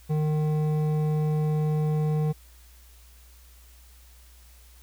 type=tone with hard clipping; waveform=sine; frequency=153 Hz; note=D#3; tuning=29 cents flat; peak=-24 dBFS; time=0.09-2.33 s; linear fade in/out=20 ms; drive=10 dB; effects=added 60 Hz sine -50 dBFS peak until 4.82 s + white hiss -57 dBFS RMS until 4.82 s